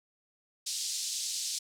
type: band-pass noise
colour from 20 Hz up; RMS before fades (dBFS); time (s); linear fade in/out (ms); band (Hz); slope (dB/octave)
pink; -35; 0.66-1.59; 10; 4100 to 8800; 24
effects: none